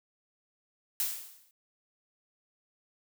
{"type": "noise with exponential decay", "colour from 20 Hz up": "blue", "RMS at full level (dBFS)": -28, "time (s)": [1, 1.51], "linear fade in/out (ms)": 1, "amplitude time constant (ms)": 110, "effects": []}